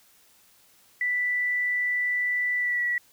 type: tone with pitch glide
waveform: sine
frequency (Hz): 1975.5 to 1940.4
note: B6 to B6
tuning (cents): 0 to -31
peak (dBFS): -23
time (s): 1.01-2.98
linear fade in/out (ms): 2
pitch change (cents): -31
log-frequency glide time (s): 2.58-2.83
effects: white hiss -59 dBFS RMS until 3.12 s